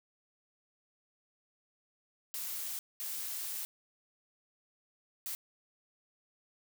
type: noise bursts at uneven times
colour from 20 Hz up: blue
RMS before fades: -39 dBFS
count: 3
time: 2.34-2.79 / 3-3.65 / 5.26-5.35 s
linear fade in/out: 0 ms
effects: none